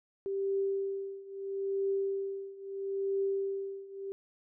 sine tone with tremolo, 392 Hz, G4, in tune, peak -27 dBFS, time 0.26-4.12 s, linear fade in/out 0 ms, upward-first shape triangle, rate 0.76 Hz, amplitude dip 90%, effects none

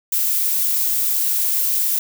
violet noise, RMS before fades -19 dBFS, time 0.12-1.99 s, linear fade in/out 5 ms, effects none

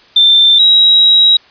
sine tone pair in turn, 3567 / 3842 Hz, A7 / B7, +23 / -48 cents, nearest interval minor second, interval 129 cents, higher second, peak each -4 dBFS, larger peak neither, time 0.16-0.59 / 0.59-1.37 s, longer second, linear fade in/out 5 ms, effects white hiss -44 dBFS RMS until 1.5 s + resampled to 11025 Hz

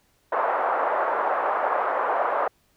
pink band-pass noise, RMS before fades -24 dBFS, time 0.32-2.48 s, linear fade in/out 5 ms, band 570 to 1300 Hz, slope 24 dB/octave, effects pink hiss -65 dBFS RMS until 2.76 s

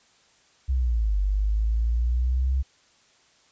sine linear two-way sweep, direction down then up, 66.8 to 48.22 to 66.8 Hz, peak -20 dBFS, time 0.68-2.63 s, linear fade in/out 20 ms, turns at 1.2 s, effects white hiss -60 dBFS RMS until 3.51 s + resampled to 16000 Hz

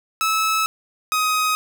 sawtooth tone pair in turn, 1301 / 1257.4 Hz, E6 / D#6, -23 / +18 cents, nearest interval minor second, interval 59 cents, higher first, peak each -14 dBFS, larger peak neither, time 0.21-0.66 / 1.12-1.55 s, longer first, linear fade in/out 0 ms, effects none

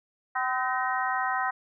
harmonic tone with a mistuned harmonic, 255.4 Hz, C4, 42 cents flat, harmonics 3 / 4 / 5 / 6 / 7, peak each -30 / -31 / -32 / -33 / -33 dBFS, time 0.35-1.51 s, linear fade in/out 10 ms, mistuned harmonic 7, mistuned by +79 cents, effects none

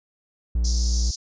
triangle tone, 58.5 Hz, A#1, 7 cents sharp, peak -17 dBFS, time 0.55-1.11 s, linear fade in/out 5 ms
pink band-pass noise, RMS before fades -32 dBFS, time 0.64-1.16 s, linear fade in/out 10 ms, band 4900 to 6500 Hz, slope 48 dB/octave
effects resampled to 16000 Hz

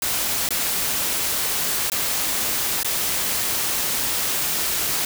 white noise with dropouts, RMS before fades -23 dBFS, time 0.02-5.05 s, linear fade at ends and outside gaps 2 ms, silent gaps 0.49-0.506 / 1.9-1.918 / 2.832-2.846 s, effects none

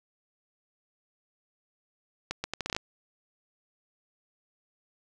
accelerating click train, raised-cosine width 0.2 ms, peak -14 dBFS, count 9, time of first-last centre 2.31-2.765 s, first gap 130 ms, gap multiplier 0.74, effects none

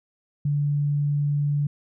sine tone, 145.1 Hz, D3, 21 cents flat, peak -20 dBFS, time 0.45-1.67 s, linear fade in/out 5 ms, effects none

